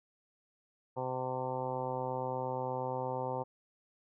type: harmonic tone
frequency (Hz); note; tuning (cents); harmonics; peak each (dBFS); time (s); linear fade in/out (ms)
128.5; C3; -31; 1 / 2 / 3 / 4 / 5 / 6 / 7 / 8 / 9; -42 / -46 / -43 / -38 / -46 / -42 / -39 / -48 / -53; 0.96-3.44; 20
effects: none